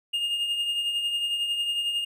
triangle tone with tremolo, 2833 Hz, F7, 24 cents sharp, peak -21 dBFS, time 0.13-2.05 s, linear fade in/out 10 ms, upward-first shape triangle, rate 11 Hz, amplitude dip 50%, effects none

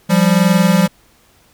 square tone pair together, 173.81 / 195.1 Hz, F3 / G3, -8 / -8 cents, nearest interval major second, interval 200 cents, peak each -13 dBFS, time 0.09-0.88 s, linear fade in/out 20 ms, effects pink hiss -52 dBFS RMS until 1.53 s

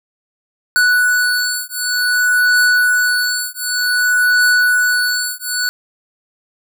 square beating tone pair, 1479 / 1479.54 Hz, F#6 / F#6, -1 / -1 cents, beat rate 0.54 Hz, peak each -16 dBFS, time 0.76-5.69 s, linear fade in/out 0 ms, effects none

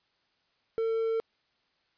triangle tone with hard clipping, 450.6 Hz, A4, 41 cents sharp, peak -27 dBFS, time 0.78-1.2 s, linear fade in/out 0 ms, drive 6 dB, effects white hiss -72 dBFS RMS until 1.97 s + resampled to 11025 Hz

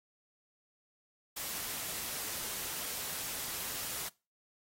white noise, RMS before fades -39 dBFS, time 1.36-4.09 s, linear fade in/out 10 ms, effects noise-tail reverb RT60 0.3 s tail -23 dB re dry + AAC 48 kbps

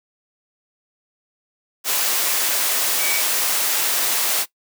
sine tone in noise, 2277 Hz, C#7, 46 cents sharp, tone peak -25 dBFS, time 2.98-3.23 s, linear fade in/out 50 ms, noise white, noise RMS -20 dBFS, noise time 1.84-4.46 s, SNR -8 dB, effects noise-tail reverb RT60 0.1 s tail -19 dB re dry + high-pass 400 Hz 12 dB/octave

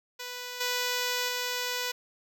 5% pulse tone with level steps, 493.9 Hz, B4, in tune, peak -25 / -16 / -18 dBFS, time 0.19-1.92 s, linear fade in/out 10 ms, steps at 0.6 / 1.28 s, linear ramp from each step 10 ms, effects none

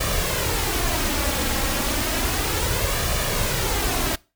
pink noise with flanger, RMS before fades -23 dBFS, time 0-4.16 s, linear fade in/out 10 ms, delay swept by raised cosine 1.7 to 3.7 ms, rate 0.32 Hz, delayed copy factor +0.5, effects noise-tail reverb RT60 0.3 s tail -23 dB re dry

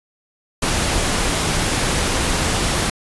pink noise, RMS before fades -19 dBFS, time 0.62-2.9 s, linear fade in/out 5 ms, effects resampled to 24000 Hz

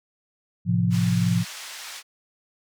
sine chord, F major, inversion first, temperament equal, 110 / 130.81 / 174.61 Hz, A2 / C3 / F3, 0 / 0 / 0 cents, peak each -23 / -26 / -21 dBFS, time 0.65-1.45 s, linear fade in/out 50 ms
white band-pass noise, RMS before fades -38 dBFS, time 0.9-2.03 s, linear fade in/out 50 ms, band 950 to 6200 Hz, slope 12 dB/octave
effects none

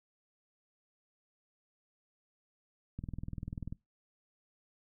click train, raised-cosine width 5 ms, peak -27 dBFS, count 16, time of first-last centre 2.99-3.725 s, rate 20.4 Hz, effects noise-tail reverb RT60 0.2 s tail -23 dB re dry

